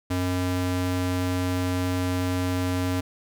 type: ring-modulated tone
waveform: square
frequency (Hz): 181.7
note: F#3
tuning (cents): -31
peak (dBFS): -21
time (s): 0.1-3.01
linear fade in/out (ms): 10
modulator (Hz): 88.1
effects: none